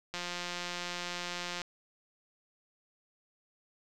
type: click train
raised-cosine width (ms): 0.2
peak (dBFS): -20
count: 261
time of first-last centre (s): 0.14-1.617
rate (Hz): 176
effects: none